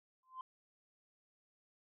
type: tone with exponential growth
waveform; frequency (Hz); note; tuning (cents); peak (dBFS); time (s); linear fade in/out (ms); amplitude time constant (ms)
sine; 1036; C6; -17; -38; 0.23-0.41; 2; 37
effects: tanh soft clip ceiling -39 dBFS